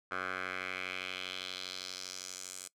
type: tone with band-pass filter sweep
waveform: 10% pulse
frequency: 92.5 Hz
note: F#2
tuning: in tune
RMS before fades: -41 dBFS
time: 0.11-2.68 s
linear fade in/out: 5 ms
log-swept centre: 1400 to 8100 Hz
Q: 2.4
effects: noise-tail reverb RT60 0.1 s tail -21 dB re dry